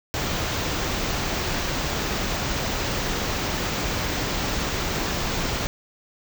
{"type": "band-stop noise", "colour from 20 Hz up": "pink", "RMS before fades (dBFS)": -26, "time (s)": [0.14, 5.67], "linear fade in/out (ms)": 0, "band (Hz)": [7300, 15000], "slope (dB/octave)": 48, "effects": []}